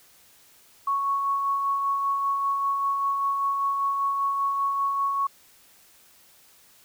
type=tone with tremolo; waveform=sine; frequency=1108.7 Hz; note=C#6; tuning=in tune; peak=-21 dBFS; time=0.87-5.27 s; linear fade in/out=5 ms; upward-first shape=sine; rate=5.1 Hz; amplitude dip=30%; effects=white hiss -56 dBFS RMS until 6.84 s